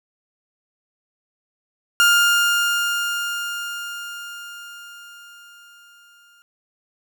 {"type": "tone with exponential decay", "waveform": "30% pulse", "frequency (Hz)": 1407, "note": "F6", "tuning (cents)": 12, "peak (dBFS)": -9, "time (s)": [2, 6.42], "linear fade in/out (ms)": 0, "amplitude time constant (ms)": 960, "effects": []}